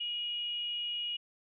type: tone with frequency modulation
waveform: sine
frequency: 2887 Hz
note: F#7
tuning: 43 cents flat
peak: -33 dBFS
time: 0-1.17 s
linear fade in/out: 10 ms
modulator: 477 Hz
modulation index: 0.23
effects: none